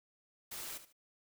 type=noise with echo; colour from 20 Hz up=white; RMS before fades=-44 dBFS; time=0.51-0.78 s; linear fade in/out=10 ms; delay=74 ms; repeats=2; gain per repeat=-12 dB; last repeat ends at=0.928 s; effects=none